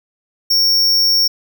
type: tone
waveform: square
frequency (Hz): 5500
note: F8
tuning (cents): -27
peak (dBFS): -11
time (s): 0.5-1.28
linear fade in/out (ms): 10
effects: none